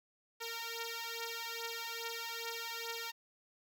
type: beating tone pair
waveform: 5% pulse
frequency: 460 / 462.4 Hz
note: A#4 / A#4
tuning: -23 / -14 cents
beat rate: 2.4 Hz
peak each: -31 dBFS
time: 0.4-3.12 s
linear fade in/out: 20 ms
effects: none